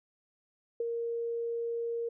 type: tone with ADSR envelope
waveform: sine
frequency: 466.2 Hz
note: A#4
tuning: in tune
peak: -27 dBFS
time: 0.8-2.09 s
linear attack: 4 ms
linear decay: 19 ms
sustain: -4 dB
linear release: 7 ms
effects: none